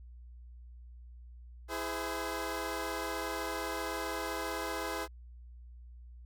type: chord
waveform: 15% pulse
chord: E augmented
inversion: none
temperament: equal with one note detuned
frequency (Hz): 329.6 / 415.3 / 512.2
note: E4 / G#4 / B#4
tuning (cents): 0 / 0 / -37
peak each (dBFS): -33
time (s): 1.68-5.08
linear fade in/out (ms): 50
effects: added 60 Hz sine -48 dBFS peak until 6.25 s